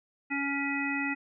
harmonic tone, 280 Hz, C#4, 18 cents sharp, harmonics 1 / 3 / 5 / 7 / 9, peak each -32 / -39 / -39 / -33 / -35 dBFS, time 0.3-1.15 s, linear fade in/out 20 ms, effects none

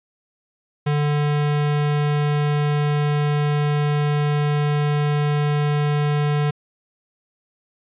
square tone, 147.3 Hz, D3, 6 cents sharp, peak -18 dBFS, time 0.86-6.51 s, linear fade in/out 10 ms, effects resampled to 8000 Hz + 10-bit

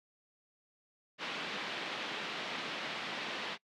white band-pass noise, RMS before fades -40 dBFS, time 1.18-3.58 s, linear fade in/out 50 ms, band 160 to 3600 Hz, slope 24 dB/octave, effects noise-tail reverb RT60 0.1 s tail -24 dB re dry

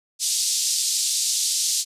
white band-pass noise, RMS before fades -23 dBFS, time 0.19-1.85 s, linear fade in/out 50 ms, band 4000 to 8600 Hz, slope 24 dB/octave, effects resampled to 32000 Hz

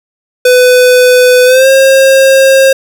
square tone with pitch glide, 500 to 535.9 Hz, B4 to C5, +21 to +41 cents, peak -3 dBFS, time 0.45-2.73 s, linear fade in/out 5 ms, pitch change +120 cents, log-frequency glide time 1.45-1.68 s, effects none

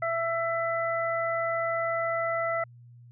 harmonic tone, 666 Hz, E5, 18 cents sharp, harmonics 1 / 2 / 3, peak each -28 / -31 / -33 dBFS, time 0.02-2.64 s, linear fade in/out 5 ms, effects added 120 Hz sine -48 dBFS peak until 3.11 s

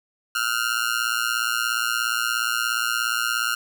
sawtooth tone with amplitude modulation, 1407 Hz, F6, 12 cents sharp, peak -14 dBFS, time 0.35-3.55 s, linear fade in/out 5 ms, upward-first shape sine, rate 117 Hz, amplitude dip 95%, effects none

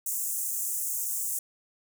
pink high-pass noise, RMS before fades -31 dBFS, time 0.06-1.39 s, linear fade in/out 5 ms, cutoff 6800 Hz, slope 48 dB/octave, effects none

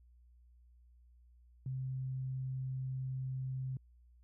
sine tone, 130.81 Hz, C3, in tune, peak -36 dBFS, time 1.66-3.77 s, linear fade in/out 2 ms, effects added 60 Hz sine -60 dBFS peak until 4.23 s

